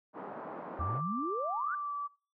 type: band-pass noise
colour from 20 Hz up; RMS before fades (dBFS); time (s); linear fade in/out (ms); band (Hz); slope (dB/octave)
white; -43; 0.13-1.02; 50; 180 to 1100; 24
type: tone with pitch glide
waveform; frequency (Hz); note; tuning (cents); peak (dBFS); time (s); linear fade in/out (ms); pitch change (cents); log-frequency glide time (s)
sine; 1174.7 to 1155.9; D6 to D6; 0 to -28; -34; 0.79-2.08; 20; -28; 1.75-1.94
type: exponential sweep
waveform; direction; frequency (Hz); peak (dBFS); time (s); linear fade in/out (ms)
sine; up; 75 to 1568; -34; 0.79-1.75; 5
effects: noise-tail reverb RT60 0.4 s tail -22 dB re dry